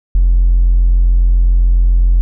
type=tone with hard clipping; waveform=sine; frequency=43.65 Hz; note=F1; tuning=in tune; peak=-7 dBFS; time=0.15-2.21 s; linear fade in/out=0 ms; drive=1 dB; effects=none